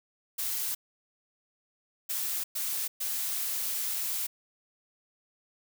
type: noise bursts at uneven times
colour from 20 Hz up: blue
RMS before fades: -32 dBFS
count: 4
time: 0.38-0.75 / 2.09-2.44 / 2.55-2.88 / 3-4.27 s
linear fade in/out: 10 ms
effects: none